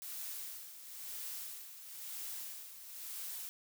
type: noise with tremolo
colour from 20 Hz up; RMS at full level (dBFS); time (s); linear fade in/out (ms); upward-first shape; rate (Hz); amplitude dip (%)
blue; -43; 0.02-3.49; 0; sine; 1; 65
effects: none